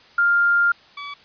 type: tone pair in turn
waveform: sine / 20% pulse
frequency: 1400 / 1143.5 Hz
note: F6 / D6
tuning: +4 / -47 cents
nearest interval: major third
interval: 351 cents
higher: first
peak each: -14 / -26 dBFS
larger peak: first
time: 0.18-0.72 / 0.97-1.14 s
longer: first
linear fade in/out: 5 ms
effects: white hiss -50 dBFS RMS until 1.24 s + resampled to 11025 Hz